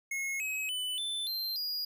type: tone with pitch steps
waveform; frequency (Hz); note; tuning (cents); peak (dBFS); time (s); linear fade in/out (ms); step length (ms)
square; 2170 / 2551 / 2999 / 3525 / 4144 / 4871; C#7 / D#7 / F#7 / A7 / C8 / D#8; -37 / +43 / +23 / +2 / -17 / -38; -33; 0.11-1.85; 5; 290
effects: none